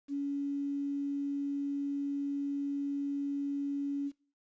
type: tone with quantisation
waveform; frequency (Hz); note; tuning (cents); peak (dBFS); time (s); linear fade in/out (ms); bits
sine; 282.1; C#4; +30; -31; 0.08-4.12; 50; 10
effects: noise-tail reverb RT60 0.4 s tail -20 dB re dry + resampled to 16000 Hz